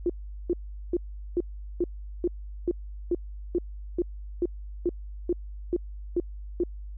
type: tone bursts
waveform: sine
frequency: 349.2 Hz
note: F4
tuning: in tune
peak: -21 dBFS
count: 16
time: 0.06-6.636 s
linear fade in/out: 2 ms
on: 36 ms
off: 400 ms
effects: added 50 Hz sine -36 dBFS peak until 6.97 s